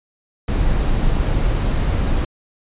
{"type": "noise", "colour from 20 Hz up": "brown", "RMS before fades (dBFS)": -17, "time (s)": [0.48, 2.25], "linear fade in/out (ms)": 5, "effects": ["resampled to 8000 Hz"]}